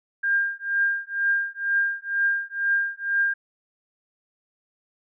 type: tone with tremolo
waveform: sine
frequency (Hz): 1603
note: G6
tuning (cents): +38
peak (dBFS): -17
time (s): 0.23-3.34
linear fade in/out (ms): 10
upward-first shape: triangle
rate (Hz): 2.1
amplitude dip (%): 100
effects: none